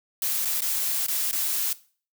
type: noise with dropouts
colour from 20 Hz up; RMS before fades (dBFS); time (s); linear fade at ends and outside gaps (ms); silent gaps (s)
blue; -26; 0.22-1.73; 2; 0.45-0.454 / 0.607-0.619 / 1.065-1.082 / 1.313-1.328
effects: noise-tail reverb RT60 0.4 s tail -18 dB re dry